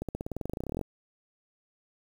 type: accelerating click train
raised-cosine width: 2 ms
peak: -20 dBFS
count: 21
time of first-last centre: 0.02-0.813 s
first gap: 67 ms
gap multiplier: 0.94
effects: 8-bit